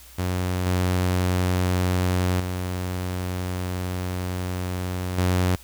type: tone with level steps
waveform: sawtooth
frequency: 91 Hz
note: F#2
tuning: 28 cents flat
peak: -19 / -16 / -22 / -15 dBFS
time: 0.18-5.56 s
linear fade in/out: 10 ms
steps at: 0.66 / 2.4 / 5.18 s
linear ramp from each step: 5 ms
effects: added 60 Hz sine -48 dBFS peak until 5.63 s + white hiss -48 dBFS RMS until 5.63 s